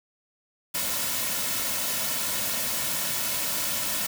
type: noise with comb filter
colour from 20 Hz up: white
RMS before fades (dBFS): -28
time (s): 0.74-4.07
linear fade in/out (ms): 10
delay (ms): 2.5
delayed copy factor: -0.5
effects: none